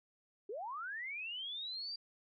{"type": "linear sweep", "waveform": "sine", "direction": "up", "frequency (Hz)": [370, 4767], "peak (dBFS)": -40, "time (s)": [0.49, 1.96], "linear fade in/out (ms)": 5, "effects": []}